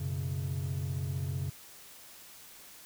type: chord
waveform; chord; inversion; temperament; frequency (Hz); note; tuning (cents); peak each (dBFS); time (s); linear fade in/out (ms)
triangle; F# suspended fourth; none; just; 92.5 / 123.33 / 138.75; F#2 / B2 / C#3; 0 / -2 / +2; -33 / -37 / -32; 0-1.5; 10
effects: tanh soft clip ceiling -23 dBFS + white hiss -52 dBFS RMS until 2.85 s